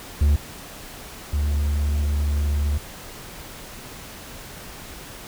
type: tone pair in turn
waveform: triangle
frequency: 73 / 73 Hz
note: D2 / D2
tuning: -10 / -10 cents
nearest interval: unison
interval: 0 cents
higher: neither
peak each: -12 / -17 dBFS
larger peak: first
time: 0.21-0.36 / 1.33-2.78 s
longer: second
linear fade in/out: 5 ms
effects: pink hiss -39 dBFS RMS until 5.27 s